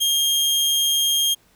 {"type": "tone", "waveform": "sawtooth", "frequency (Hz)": 3224, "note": "G7", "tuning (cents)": 48, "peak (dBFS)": -14, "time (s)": [0, 1.35], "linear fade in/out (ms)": 20, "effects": ["pink hiss -58 dBFS RMS until 1.55 s"]}